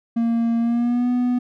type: tone with pitch glide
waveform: triangle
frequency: 231.5 to 246.7 Hz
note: A#3 to B3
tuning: -12 to -2 cents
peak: -15 dBFS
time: 0.16-1.39 s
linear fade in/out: 10 ms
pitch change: +110 cents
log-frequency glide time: 0.59-1.09 s
effects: none